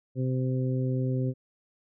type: harmonic tone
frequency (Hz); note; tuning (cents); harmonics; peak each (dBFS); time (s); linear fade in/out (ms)
129.1; C3; -23; 1 / 2 / 3 / 4; -26 / -32 / -36 / -38; 0.15-1.34; 50
effects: none